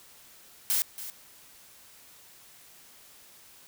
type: noise with echo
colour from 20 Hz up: blue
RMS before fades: -26 dBFS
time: 0.7-0.82 s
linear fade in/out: 0 ms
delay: 280 ms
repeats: 1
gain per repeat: -13 dB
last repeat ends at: 1.1 s
effects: white hiss -54 dBFS RMS until 3.67 s